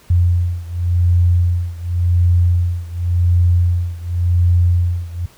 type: beating tone pair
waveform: sine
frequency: 87.31 / 88.21 Hz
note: F2 / F2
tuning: 0 / +18 cents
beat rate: 0.9 Hz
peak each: -14 / -16 dBFS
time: 0.1-5.26 s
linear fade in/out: 5 ms
effects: pink hiss -48 dBFS RMS until 5.37 s